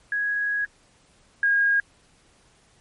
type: tone pair in turn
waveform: sine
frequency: 1661 / 1630.6 Hz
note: G#6 / G#6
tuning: 0 / -32 cents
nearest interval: unison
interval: 32 cents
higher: first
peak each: -22 / -17 dBFS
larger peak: second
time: 0.12-0.65 / 1.43-1.8 s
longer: first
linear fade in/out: 2 ms
effects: pink hiss -59 dBFS RMS until 2.8 s + MP3 48 kbps

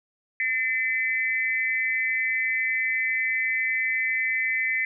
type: tone with amplitude modulation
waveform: sine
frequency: 2047 Hz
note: C7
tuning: 38 cents flat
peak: -18 dBFS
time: 0.4-4.85 s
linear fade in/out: 2 ms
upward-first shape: sine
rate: 252 Hz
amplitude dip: 100%
effects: none

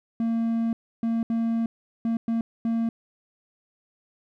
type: tone bursts at uneven times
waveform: triangle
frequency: 228.8 Hz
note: A#3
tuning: 32 cents flat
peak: -20 dBFS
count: 6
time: 0.2-0.73 / 1.03-1.23 / 1.3-1.66 / 2.05-2.17 / 2.28-2.41 / 2.65-2.89 s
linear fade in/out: 2 ms
effects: none

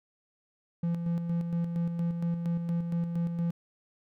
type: tone with tremolo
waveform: triangle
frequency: 170 Hz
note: F3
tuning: 46 cents flat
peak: -24 dBFS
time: 0.83-3.51 s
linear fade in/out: 5 ms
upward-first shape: square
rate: 4.3 Hz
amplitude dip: 45%
effects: none

